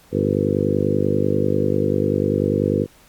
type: harmonic tone with a mistuned harmonic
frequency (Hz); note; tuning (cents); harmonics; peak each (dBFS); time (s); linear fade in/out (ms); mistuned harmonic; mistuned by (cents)
50.2; G1; +42; 2 / 3 / 4 / 5 / 6 / 7 / 8 / 9 / 10; -25 / -25 / -25 / -25 / -25 / -25 / -25 / -25 / -25; 0.11-2.87; 50; 10; -15
effects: pink hiss -51 dBFS RMS until 3.08 s + MP3 96 kbps